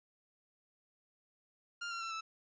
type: tone with pitch steps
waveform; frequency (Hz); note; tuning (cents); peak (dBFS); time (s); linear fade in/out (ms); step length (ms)
sawtooth; 1400 / 1371.2 / 1343 / 1315.3; F6 / F6 / E6 / E6; +4 / -32 / +32 / -4; -35; 1.81-2.21; 10; 100
effects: resampled to 16000 Hz + 12-bit